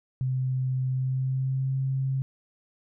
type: tone with pitch glide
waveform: sine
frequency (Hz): 129.6 to 133.55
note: C3 to C3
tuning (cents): -16 to +36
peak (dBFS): -24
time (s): 0.21-2.22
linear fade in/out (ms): 0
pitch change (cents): +52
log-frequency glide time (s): 0.89-1.76
effects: none

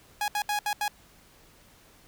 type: tone bursts at uneven times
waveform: sawtooth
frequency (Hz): 830.6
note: G#5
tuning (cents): 0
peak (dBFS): -22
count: 5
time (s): 0.21-0.28 / 0.35-0.42 / 0.49-0.59 / 0.66-0.73 / 0.81-0.88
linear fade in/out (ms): 2
effects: pink hiss -57 dBFS RMS until 2.07 s

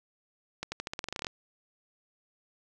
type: accelerating click train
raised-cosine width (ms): 0.2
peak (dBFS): -17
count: 14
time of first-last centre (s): 0.63-1.268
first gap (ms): 90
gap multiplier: 0.89
effects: none

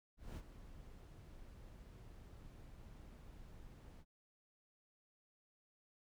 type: noise with ADSR envelope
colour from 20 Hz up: brown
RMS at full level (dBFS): -45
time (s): 0.17-4.05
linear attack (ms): 200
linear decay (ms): 46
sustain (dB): -11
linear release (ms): 55
effects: none

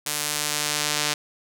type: tone with band-pass filter sweep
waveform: sawtooth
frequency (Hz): 148.9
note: D3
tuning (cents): +24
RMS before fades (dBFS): -26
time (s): 0.06-1.14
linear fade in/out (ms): 5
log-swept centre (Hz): 10000 to 5500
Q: 0.72
effects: none

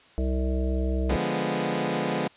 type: harmonic tone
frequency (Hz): 64.6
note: C2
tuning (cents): -21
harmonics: 1 / 3 / 5 / 7 / 9 / 10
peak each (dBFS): -24 / -33 / -33 / -35 / -40 / -38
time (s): 0.18-1.16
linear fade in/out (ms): 0
type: chord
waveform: 15% pulse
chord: D diminished seventh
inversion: none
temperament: equal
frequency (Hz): 146.83 / 174.61 / 207.7 / 246.9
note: D3 / F3 / Ab3 / Cb4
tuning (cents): 0 / 0 / 0 / 0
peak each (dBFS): -26 / -24 / -24 / -24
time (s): 1.09-2.28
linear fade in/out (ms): 10
effects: white hiss -55 dBFS RMS until 2.36 s + resampled to 8000 Hz

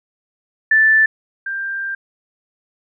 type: tone pair in turn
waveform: sine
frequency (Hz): 1760 / 1585.4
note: A6 / G6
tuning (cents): 0 / +19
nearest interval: major second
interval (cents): 181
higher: first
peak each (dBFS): -9 / -21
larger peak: first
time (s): 0.71-1.06 / 1.46-1.95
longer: second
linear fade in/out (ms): 5
effects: none

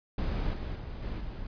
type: noise with level steps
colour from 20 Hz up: brown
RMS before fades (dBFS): -30 / -35 / -39 / -35 / -39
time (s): 0.18-1.47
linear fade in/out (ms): 5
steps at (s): 0.53 / 0.75 / 1.02 / 1.2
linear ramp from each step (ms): 10
effects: resampled to 11025 Hz

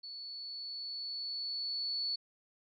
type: tone with level ramp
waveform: sine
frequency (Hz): 4435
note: C#8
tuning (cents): 0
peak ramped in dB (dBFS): -43 to -32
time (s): 0.03-2.16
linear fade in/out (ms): 10
effects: none

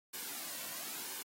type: noise with flanger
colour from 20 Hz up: white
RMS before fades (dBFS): -43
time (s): 0.13-1.23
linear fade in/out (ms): 10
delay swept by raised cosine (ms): 1.5 to 2.42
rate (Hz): 1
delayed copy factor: -0.55
effects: high-pass 200 Hz 12 dB/octave + AAC 48 kbps

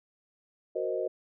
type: chord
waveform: sine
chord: C half-diminished seventh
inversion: second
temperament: equal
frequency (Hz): 370 / 466.2 / 523.3 / 622.3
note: Gb4 / Bb4 / C5 / Eb5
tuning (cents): 0 / 0 / 0 / 0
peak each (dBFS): -34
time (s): 0.75-1.08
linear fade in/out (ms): 10
effects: none

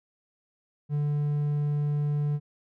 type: tone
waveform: triangle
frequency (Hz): 146.83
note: D3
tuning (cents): 0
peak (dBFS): -22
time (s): 0.89-2.4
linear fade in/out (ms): 50
effects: none

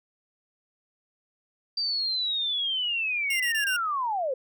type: linear sweep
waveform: sine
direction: down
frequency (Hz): 4699 to 493.9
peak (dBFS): -25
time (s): 1.77-4.34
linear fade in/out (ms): 5
type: tone bursts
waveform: sawtooth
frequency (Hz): 2794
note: F7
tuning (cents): 0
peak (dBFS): -24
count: 4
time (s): 3.3-3.766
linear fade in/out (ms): 5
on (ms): 100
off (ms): 22
effects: none

